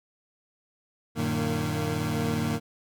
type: tone cluster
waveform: 25% pulse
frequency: 93.5 / 115.4 / 152.4 / 229.9 Hz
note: F#2 / A#2 / D#3 / A#3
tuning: +19 / -17 / -36 / -24 cents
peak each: -30 / -29 / -26 / -28 dBFS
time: 1.15-2.6 s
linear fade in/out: 50 ms
effects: none